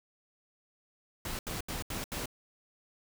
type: noise bursts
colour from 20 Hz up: pink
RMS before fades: -37 dBFS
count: 5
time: 1.25-2.258 s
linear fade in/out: 2 ms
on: 140 ms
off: 77 ms
effects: none